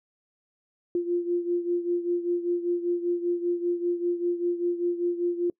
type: beating tone pair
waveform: sine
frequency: 347.8 / 352.9 Hz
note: F4 / F4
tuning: -7 / +18 cents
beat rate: 5.1 Hz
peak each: -25 / -30 dBFS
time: 0.95-5.5 s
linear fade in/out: 2 ms
effects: noise-tail reverb RT60 0.1 s tail -25 dB re dry